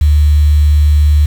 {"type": "tone with quantisation", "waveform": "sine", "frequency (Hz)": 74.3, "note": "D2", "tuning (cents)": 21, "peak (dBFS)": -5, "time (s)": [0.01, 1.26], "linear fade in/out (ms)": 5, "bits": 5, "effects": []}